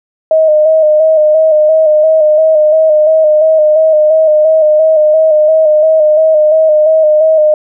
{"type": "tone with vibrato", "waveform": "sine", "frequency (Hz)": 622.3, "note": "D#5", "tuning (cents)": 0, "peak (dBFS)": -4, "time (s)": [0.31, 7.54], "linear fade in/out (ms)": 2, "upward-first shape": "square", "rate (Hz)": 2.9, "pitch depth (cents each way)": 34, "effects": []}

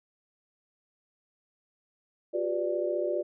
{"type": "chord", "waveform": "sine", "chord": "G dominant seventh", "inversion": "third", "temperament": "equal with one note detuned", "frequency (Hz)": [357.4, 392, 493.9, 587.3], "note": ["F4", "G4", "B4", "D5"], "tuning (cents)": [40, 0, 0, 0], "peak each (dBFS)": [-31, -35, -36, -30], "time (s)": [2.33, 3.23], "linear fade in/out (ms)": 20, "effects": []}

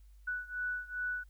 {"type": "beating tone pair", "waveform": "sine", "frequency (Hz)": [1480, 1482.5], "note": ["F#6", "F#6"], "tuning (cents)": [0, 3], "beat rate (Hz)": 2.5, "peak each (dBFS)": [-37, -39], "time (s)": [0.27, 1.24], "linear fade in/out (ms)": 10, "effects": ["added 50 Hz sine -54 dBFS peak until 1.29 s", "white hiss -75 dBFS RMS until 1.29 s"]}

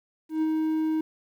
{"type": "tone with ADSR envelope", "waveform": "triangle", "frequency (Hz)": 314.9, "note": "D#4", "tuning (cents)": 21, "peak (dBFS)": -19, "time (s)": [0.29, 1.01], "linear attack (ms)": 130, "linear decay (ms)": 35, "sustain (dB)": -2, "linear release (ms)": 4, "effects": ["10-bit"]}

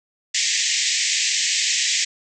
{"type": "band-pass noise", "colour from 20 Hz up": "white", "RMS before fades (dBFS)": -21, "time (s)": [0.34, 2.05], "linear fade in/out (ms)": 10, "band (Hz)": [1800, 7700], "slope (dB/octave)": 96, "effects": []}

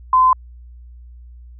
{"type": "tone", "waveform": "sine", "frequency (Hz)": 1026, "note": "C6", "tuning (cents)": -34, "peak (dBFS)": -9, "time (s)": [0.13, 0.33], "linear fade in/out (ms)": 2, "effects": ["added 60 Hz sine -37 dBFS peak until 1.59 s"]}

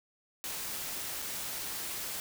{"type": "noise with dropouts", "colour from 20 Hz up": "white", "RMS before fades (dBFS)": -38, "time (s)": [0.44, 2.2], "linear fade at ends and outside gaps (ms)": 0, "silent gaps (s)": [1.219, 1.223], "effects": []}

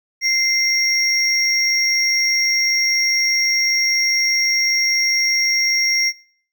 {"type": "tone pair together", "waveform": "triangle", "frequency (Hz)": [2093, 5588], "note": ["C7", "F8"], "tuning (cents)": [0, 0], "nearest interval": "octave + perfect fourth", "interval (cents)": 1700, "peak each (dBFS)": -16, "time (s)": [0.21, 6.13], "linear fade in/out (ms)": 50, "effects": ["noise-tail reverb RT60 0.6 s tail -24 dB re dry"]}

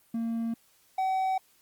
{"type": "tone pair in turn", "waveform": "triangle", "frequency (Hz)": [229.3, 758.9], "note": ["A#3", "F#5"], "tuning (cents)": [-28, 44], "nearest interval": "octave + major sixth", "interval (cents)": 2072, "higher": "second", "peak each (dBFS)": [-26, -23], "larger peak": "second", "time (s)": [[0.14, 0.54], [0.98, 1.38]], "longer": "neither", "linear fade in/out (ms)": 5, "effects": ["white hiss -64 dBFS RMS until 1.61 s", "Opus 32 kbps"]}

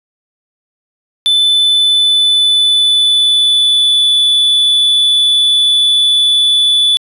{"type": "tone with pitch glide", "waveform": "triangle", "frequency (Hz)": [3513, 3467], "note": ["A7", "A7"], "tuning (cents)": [-3, -26], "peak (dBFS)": -6, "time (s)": [1.26, 6.97], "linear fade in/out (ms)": 0, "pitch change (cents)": -23, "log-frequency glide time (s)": [1.38, 4.13], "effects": ["resampled to 32000 Hz"]}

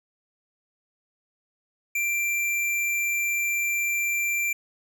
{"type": "tone", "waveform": "square", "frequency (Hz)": 2358, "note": "D7", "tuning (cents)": 6, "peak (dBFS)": -24, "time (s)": [1.95, 4.53], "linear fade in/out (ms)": 5, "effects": []}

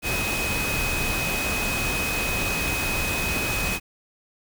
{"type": "tone in noise", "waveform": "sine", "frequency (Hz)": 2522, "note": "D#7", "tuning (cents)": 23, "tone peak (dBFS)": -27, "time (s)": [0.02, 3.8], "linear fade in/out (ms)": 50, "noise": "pink", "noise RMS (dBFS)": -27, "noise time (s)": [0.02, 3.8], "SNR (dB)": -3, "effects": []}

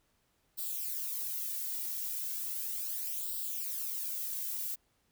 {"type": "noise with flanger", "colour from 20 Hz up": "violet", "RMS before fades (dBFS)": -37, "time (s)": [0.57, 4.76], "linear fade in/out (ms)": 20, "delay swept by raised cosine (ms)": [0.23, 2.13], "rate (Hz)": 0.36, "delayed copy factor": 0.65, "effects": ["pink hiss -74 dBFS RMS until 5.11 s"]}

